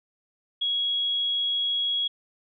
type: tone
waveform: sine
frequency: 3322 Hz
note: G#7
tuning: in tune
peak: -23 dBFS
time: 0.61-2.08 s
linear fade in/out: 10 ms
effects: none